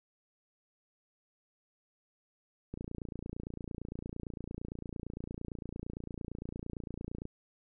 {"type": "click train", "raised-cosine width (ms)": 3, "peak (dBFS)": -27, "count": 131, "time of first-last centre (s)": [2.74, 7.254], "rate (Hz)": 28.8, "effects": []}